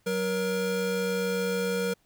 square tone pair together, 186.9 / 473.7 Hz, F#3 / A#4, +18 / +28 cents, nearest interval octave + major third, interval 1610 cents, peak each -32 / -28 dBFS, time 0.06-1.94 s, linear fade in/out 10 ms, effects pink hiss -68 dBFS RMS until 2.05 s

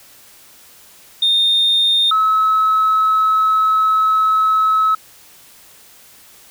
sine tone pair in turn, 3653 / 1291.5 Hz, A#7 / E6, -36 / -36 cents, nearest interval octave + tritone, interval 1800 cents, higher first, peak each -10 dBFS, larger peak neither, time 1.22-2.11 / 2.11-4.95 s, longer second, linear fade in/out 5 ms, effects tanh soft clip ceiling -8 dBFS + white hiss -45 dBFS RMS until 6.5 s

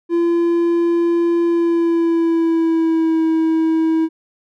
triangle tone with pitch glide, 340.7 to 322.3 Hz, F4 to E4, -43 to -39 cents, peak -11 dBFS, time 0.09-4.09 s, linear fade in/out 50 ms, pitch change -96 cents, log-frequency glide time 1.44-3.24 s, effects none

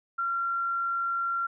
sine tone, 1373 Hz, F6, 30 cents flat, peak -26 dBFS, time 0.18-1.47 s, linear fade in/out 10 ms, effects none

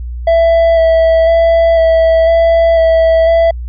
triangle tone with vibrato, 659.3 Hz, E5, in tune, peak -4 dBFS, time 0.27-3.51 s, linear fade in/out 5 ms, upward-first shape square, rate 1 Hz, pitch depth 14 cents each way, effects added 60 Hz sine -19 dBFS peak until 3.68 s + resampled to 11025 Hz

